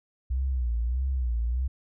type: tone with vibrato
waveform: sine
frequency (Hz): 61.74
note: B1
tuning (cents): 0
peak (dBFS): -24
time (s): 0.3-1.68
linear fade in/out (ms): 10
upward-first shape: sine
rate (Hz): 1.6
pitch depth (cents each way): 130
effects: none